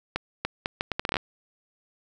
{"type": "accelerating click train", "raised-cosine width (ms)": 0.3, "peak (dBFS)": -10, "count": 12, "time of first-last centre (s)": [0.16, 1.168], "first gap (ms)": 290, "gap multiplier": 0.72, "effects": []}